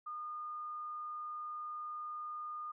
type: tone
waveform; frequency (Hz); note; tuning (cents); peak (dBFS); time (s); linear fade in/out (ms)
sine; 1220; D#6; -34; -40; 0.06-2.72; 10
effects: none